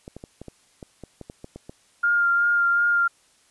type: clicks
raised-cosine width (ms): 2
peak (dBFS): -24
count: 12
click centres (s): 0.079 / 0.166 / 0.239 / 0.416 / 0.483 / 0.828 / 1.037 / 1.213 / 1.299 / 1.444 / 1.56 / 1.695
type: tone with vibrato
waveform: sine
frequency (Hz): 1403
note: F6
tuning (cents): +8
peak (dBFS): -17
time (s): 2.03-3.08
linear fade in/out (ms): 10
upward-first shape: sine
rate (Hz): 2.7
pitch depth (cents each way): 17
effects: white hiss -60 dBFS RMS until 3.5 s + resampled to 24000 Hz